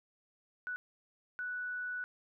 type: tone bursts at uneven times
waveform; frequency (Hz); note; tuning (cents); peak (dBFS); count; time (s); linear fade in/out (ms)
sine; 1480; F#6; 0; -36; 2; 0.67-0.76 / 1.39-2.04; 0
effects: none